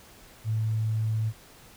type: tone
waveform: sine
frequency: 110 Hz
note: A2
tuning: in tune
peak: -24 dBFS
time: 0.44-1.33 s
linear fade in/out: 50 ms
effects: pink hiss -52 dBFS RMS until 1.76 s